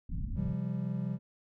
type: low-pass noise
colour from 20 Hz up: pink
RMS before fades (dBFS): -36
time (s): 0.09-0.54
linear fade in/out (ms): 5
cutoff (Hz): 230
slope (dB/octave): 48
type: chord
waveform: triangle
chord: C suspended fourth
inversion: none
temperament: equal with one note detuned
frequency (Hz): 130.81 / 171.12 / 196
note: C3 / F3 / G3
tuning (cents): 0 / -35 / 0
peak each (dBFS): -34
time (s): 0.35-1.19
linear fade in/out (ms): 50
effects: none